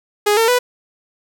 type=tone with pitch steps; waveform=sawtooth; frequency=415.3 / 452.9 / 493.9 Hz; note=G#4 / A#4 / B4; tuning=0 / -50 / 0 cents; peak=-8 dBFS; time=0.26-0.59 s; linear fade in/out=10 ms; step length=110 ms; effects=none